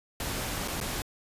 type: noise with dropouts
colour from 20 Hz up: pink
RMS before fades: -33 dBFS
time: 0.2-1.02 s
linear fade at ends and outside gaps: 1 ms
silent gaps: 0.677-0.682 / 0.802-0.812 s
effects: resampled to 32000 Hz